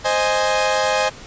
sawtooth chord, Ab major, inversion first, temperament equal, 523.3 / 622.3 / 830.6 Hz, C5 / Eb5 / Ab5, 0 / 0 / 0 cents, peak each -17 dBFS, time 0.04-1.1 s, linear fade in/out 20 ms, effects pink hiss -39 dBFS RMS until 1.26 s + resampled to 16000 Hz

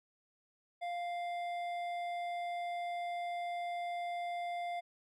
sine tone with hard clipping, 698.5 Hz, F5, in tune, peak -38 dBFS, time 0.81-4.81 s, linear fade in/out 20 ms, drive 9 dB, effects none

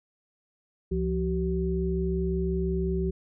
sine tone cluster, 67.3 / 172.9 / 380.3 Hz, C2 / F3 / F#4, +49 / -17 / +48 cents, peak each -29 dBFS, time 0.91-3.11 s, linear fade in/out 10 ms, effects none

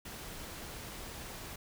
pink noise, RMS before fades -45 dBFS, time 0.05-1.56 s, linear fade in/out 5 ms, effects none

